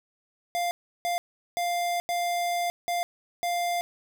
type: tone bursts at uneven times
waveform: square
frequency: 698.5 Hz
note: F5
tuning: in tune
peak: -26 dBFS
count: 6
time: 0.55-0.71 / 1.05-1.18 / 1.57-2 / 2.09-2.7 / 2.88-3.03 / 3.43-3.81 s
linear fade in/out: 0 ms
effects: none